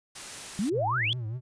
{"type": "noise", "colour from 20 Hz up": "white", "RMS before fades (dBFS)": -40, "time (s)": [0.15, 0.7], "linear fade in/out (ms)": 10}
{"type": "exponential sweep", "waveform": "sine", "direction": "up", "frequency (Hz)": [180.2, 3520], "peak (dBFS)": -25, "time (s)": [0.59, 1.13], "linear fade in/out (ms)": 0}
{"type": "tone with vibrato", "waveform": "triangle", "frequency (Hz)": 116.54, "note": "A#2", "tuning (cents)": 0, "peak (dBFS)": -29, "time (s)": [0.71, 1.41], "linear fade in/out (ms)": 50, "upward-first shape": "triangle", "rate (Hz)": 4.9, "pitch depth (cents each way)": 180}
{"effects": ["resampled to 22050 Hz"]}